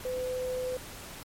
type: tone in noise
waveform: sine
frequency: 507 Hz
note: B4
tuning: 45 cents sharp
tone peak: -30 dBFS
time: 0.05-0.77 s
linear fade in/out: 2 ms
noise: pink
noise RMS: -44 dBFS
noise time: 0-1.23 s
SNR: +11 dB
effects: MP3 64 kbps